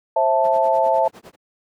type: chord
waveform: sine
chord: A minor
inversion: first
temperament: equal with one note detuned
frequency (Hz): 531.8 / 659.3 / 880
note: C5 / E5 / A5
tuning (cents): +28 / 0 / 0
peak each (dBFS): -20 / -18 / -18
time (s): 0.16-1.08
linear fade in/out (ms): 5
type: noise with tremolo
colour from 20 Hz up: brown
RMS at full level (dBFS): -30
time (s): 0.43-1.36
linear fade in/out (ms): 20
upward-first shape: sine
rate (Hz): 9.8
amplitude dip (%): 100
effects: high-pass 300 Hz 12 dB/octave